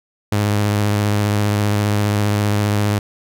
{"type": "tone with vibrato", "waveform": "sawtooth", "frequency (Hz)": 103.6, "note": "G#2", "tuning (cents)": -4, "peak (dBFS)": -11, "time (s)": [0.32, 2.99], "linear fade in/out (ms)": 5, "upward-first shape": "sine", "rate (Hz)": 15, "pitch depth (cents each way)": 23, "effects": []}